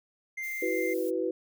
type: tone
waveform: triangle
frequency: 2093 Hz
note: C7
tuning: in tune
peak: -31 dBFS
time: 0.37-0.94 s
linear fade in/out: 10 ms
type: noise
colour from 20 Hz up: violet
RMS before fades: -45 dBFS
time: 0.42-1.11 s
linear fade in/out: 20 ms
type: chord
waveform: sine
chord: E suspended second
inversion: none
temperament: equal with one note detuned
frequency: 329.6 / 376.2 / 493.9 Hz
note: E4 / F#4 / B4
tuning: 0 / +29 / 0 cents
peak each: -32 / -31 / -31 dBFS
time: 0.62-1.31 s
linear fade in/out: 5 ms
effects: none